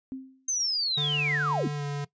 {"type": "tone with exponential decay", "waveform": "sine", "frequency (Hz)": 263.4, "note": "C4", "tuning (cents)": 12, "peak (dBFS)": -30, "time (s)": [0.12, 0.49], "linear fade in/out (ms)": 0, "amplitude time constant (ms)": 79}
{"type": "linear sweep", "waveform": "sine", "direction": "down", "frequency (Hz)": [6330, 174.61], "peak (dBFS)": -25, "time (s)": [0.48, 1.68], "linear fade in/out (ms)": 5}
{"type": "tone with pitch glide", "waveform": "square", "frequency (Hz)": [147, 143.81], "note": ["D3", "D3"], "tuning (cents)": [2, -36], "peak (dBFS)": -30, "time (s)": [0.97, 2.05], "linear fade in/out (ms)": 10, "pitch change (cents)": -38, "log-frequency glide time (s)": [1.74, 1.84]}
{"effects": ["noise-tail reverb RT60 0.1 s tail -18 dB re dry", "resampled to 16000 Hz"]}